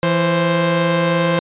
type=tone pair together; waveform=sawtooth; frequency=167.4 / 525.1 Hz; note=E3 / C5; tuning=+27 / +6 cents; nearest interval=octave + minor sixth; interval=1979 cents; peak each=-13 dBFS; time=0.03-1.39 s; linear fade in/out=0 ms; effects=resampled to 8000 Hz